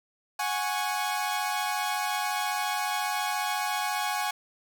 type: chord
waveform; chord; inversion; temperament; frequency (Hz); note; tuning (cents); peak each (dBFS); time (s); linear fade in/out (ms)
sawtooth; F# suspended second; none; equal with one note detuned; 736.2 / 830.6 / 1108.7; F#5 / G#5 / C#6; -9 / 0 / 0; -29 / -26 / -30; 0.39-4.31; 5
effects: none